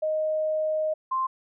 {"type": "tone pair in turn", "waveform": "sine", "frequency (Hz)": [622.3, 1050.2], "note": ["D#5", "C6"], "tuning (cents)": [0, 6], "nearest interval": "major sixth", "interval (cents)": 906, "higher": "second", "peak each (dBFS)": -23, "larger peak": "neither", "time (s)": [[0.02, 0.94], [1.11, 1.27]], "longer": "first", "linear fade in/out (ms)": 10, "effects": []}